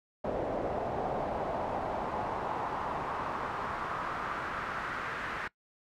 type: noise with band-pass filter sweep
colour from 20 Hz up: brown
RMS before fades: -35 dBFS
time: 0.24-5.48 s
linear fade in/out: 5 ms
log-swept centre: 600 to 1600 Hz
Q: 2.4
effects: noise-tail reverb RT60 0.1 s tail -21 dB re dry